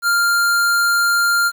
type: tone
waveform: square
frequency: 1396.9 Hz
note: F6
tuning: in tune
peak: -14 dBFS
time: 0.02-1.52 s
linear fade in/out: 50 ms
effects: 8-bit